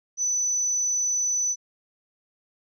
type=tone; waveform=sine; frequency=5990 Hz; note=F#8; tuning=20 cents sharp; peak=-21 dBFS; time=0.17-1.56 s; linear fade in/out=50 ms; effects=tanh soft clip ceiling -17 dBFS